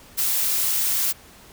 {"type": "noise", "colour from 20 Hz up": "blue", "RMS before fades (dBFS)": -22, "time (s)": [0.17, 1.13], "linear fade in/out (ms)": 20, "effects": ["pink hiss -48 dBFS RMS until 1.52 s"]}